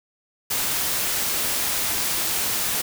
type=noise; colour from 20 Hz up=white; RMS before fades=-24 dBFS; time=0.5-2.82 s; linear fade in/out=10 ms; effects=none